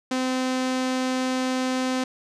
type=tone with low-pass filter; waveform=sawtooth; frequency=257.4 Hz; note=C4; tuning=28 cents flat; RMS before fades=-25 dBFS; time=0.11-2.04 s; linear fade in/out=5 ms; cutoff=6900 Hz; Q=1.1; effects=none